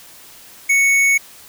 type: tone with tanh clipping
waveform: triangle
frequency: 2217 Hz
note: C#7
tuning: in tune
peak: -13 dBFS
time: 0.69-1.18 s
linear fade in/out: 10 ms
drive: 18 dB
effects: white hiss -42 dBFS RMS until 1.48 s